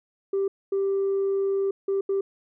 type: tone bursts at uneven times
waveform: sine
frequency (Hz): 392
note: G4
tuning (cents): 0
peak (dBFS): -20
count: 4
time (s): 0.33-0.48 / 0.72-1.71 / 1.88-2.01 / 2.09-2.21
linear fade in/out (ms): 5
effects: tanh soft clip ceiling -19 dBFS